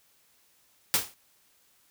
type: noise with exponential decay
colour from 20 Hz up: white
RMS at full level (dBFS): -20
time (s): 0.94-1.14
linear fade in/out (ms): 0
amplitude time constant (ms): 43
effects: white hiss -65 dBFS RMS until 1.9 s